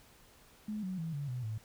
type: tone with pitch steps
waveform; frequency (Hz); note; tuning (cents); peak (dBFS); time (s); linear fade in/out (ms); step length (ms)
sine; 212.7 / 186.24 / 163.07 / 142.78 / 125.02 / 109.47; G#3 / F#3 / E3 / D3 / B2 / A2; +42 / +12 / -18 / -48 / +22 / -8; -35; 0.68-1.58; 5; 150
effects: pink hiss -61 dBFS RMS until 1.64 s

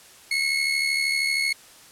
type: tone with amplitude modulation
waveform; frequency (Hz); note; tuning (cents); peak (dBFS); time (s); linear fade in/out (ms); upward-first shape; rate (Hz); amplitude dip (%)
30% pulse; 2180; C#7; -29; -16; 0.31-1.53; 5; sine; 72.9; 55
effects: white hiss -49 dBFS RMS until 1.91 s + low-pass 11000 Hz 12 dB/octave

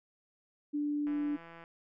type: tone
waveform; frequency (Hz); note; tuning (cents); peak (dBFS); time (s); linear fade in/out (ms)
sine; 293.5; D4; -1; -30; 0.73-1.37; 20
type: click train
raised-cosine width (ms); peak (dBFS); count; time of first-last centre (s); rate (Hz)
0.5; -36; 96; 1.07-1.639; 167
effects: none

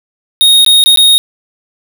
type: tone with dropouts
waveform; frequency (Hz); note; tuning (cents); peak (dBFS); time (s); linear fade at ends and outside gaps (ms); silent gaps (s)
square; 3729; A#7; 0; -4; 0.41-1.18; 0; 0.647-0.663 / 0.839-0.86 / 0.96-0.973
effects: none

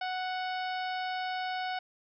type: harmonic tone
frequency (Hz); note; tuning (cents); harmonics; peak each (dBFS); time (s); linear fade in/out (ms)
740; F#5; 0; 1 / 2 / 3 / 4 / 5 / 6 / 7; -33 / -39 / -43 / -45 / -47 / -49 / -50; 0.01-1.79; 5
effects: none

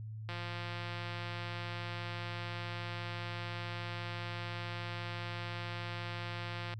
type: click train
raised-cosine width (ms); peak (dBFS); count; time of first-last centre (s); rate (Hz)
0.3; -26; 1123; 0.29-6.738; 174
effects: added 109 Hz sine -41 dBFS peak until 6.79 s

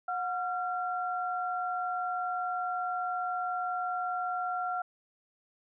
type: tone pair together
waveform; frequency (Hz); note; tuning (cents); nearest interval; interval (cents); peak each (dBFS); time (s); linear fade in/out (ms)
sine; 727 / 1372.4; F#5 / F6; -31 / -31; major seventh; 1100; -32 / -34; 0.08-4.82; 5
effects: none

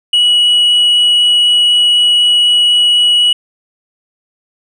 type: tone with tanh clipping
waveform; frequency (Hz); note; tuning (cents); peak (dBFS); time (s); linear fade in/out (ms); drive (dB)
sine; 2926; F#7; -20; -7; 0.13-3.33; 5; 2
effects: none

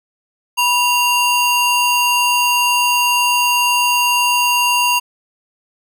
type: ring-modulated tone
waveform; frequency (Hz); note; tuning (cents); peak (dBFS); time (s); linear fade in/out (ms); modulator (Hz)
square; 1879; A#6; +13; -10; 0.57-5; 20; 901
effects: none

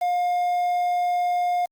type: tone with quantisation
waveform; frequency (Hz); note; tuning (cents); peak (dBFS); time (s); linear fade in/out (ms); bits
triangle; 711; F5; +31; -18; 0.01-1.66; 10; 7
effects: Opus 48 kbps

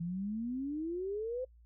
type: exponential sweep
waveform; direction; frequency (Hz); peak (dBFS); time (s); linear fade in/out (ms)
sine; up; 164.81 to 523.3; -34; 0-1.45; 10
effects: noise-tail reverb RT60 0.1 s tail -26 dB re dry + added 58 Hz sine -57 dBFS peak until 1.65 s

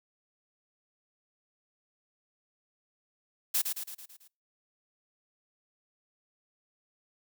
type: noise with echo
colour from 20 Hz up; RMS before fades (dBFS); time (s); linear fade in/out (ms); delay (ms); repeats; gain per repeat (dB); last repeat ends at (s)
blue; -27; 3.54-3.62; 10; 110; 6; -5; 4.28
effects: noise-tail reverb RT60 0.3 s tail -26 dB re dry

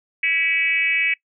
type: tone with frequency modulation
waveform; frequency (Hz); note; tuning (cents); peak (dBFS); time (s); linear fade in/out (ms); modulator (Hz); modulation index
sine; 2274; C#7; +44; -17; 0.23-1.14; 5; 312; 1
effects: noise-tail reverb RT60 0.1 s tail -21 dB re dry

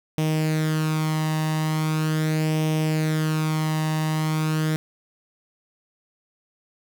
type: tone with flanger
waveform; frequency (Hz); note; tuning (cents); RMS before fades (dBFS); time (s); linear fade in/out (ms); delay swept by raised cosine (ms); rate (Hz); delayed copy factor
sawtooth; 156.3; D#3; +8; -23; 0.18-4.76; 0; 0.34 to 1.07; 0.4; +0.55
effects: none

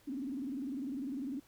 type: tone with vibrato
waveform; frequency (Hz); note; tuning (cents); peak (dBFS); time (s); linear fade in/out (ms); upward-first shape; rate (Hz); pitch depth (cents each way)
sine; 268.7; C4; +46; -36; 0.07-1.4; 10; square; 20; 140
effects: pink hiss -65 dBFS RMS until 1.47 s

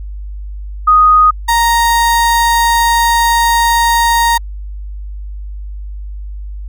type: tone pair in turn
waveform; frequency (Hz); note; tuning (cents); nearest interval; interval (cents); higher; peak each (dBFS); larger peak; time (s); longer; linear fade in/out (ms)
sine / 35% pulse; 1244.5 / 932.3; D#6 / A#5; 0 / 0; perfect fourth; 500; first; -4 / -7; first; 0.87-1.31 / 1.48-4.38; second; 10
effects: added 50 Hz sine -22 dBFS peak until 6.68 s

